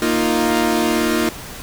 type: chord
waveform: sawtooth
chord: Bb suspended fourth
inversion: none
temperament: equal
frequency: 233.1 / 311.1 / 349.2 Hz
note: Bb3 / Eb4 / F4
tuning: 0 / 0 / 0 cents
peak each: -16 dBFS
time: 0.02-1.29 s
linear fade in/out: 2 ms
effects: pink hiss -33 dBFS RMS until 1.62 s